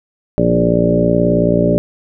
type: harmonic tone with a mistuned harmonic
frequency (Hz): 58.6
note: A#1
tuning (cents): +10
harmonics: 1 / 2 / 3 / 4 / 5 / 6 / 7 / 8 / 9 / 10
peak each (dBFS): -27 / -21 / -16 / -19 / -19 / -23 / -18 / -28 / -25 / -16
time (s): 0.38-1.78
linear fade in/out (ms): 0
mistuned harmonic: 3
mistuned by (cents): -26
effects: none